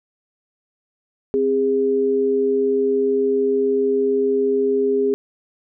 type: tone pair together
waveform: sine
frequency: 262.2 / 409 Hz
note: C4 / G#4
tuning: +4 / -26 cents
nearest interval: minor sixth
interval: 770 cents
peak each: -23 / -16 dBFS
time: 1.34-5.14 s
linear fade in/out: 0 ms
effects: none